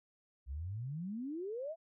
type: exponential sweep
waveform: sine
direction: up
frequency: 61.74 to 680 Hz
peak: -38 dBFS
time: 0.46-1.76 s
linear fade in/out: 50 ms
effects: none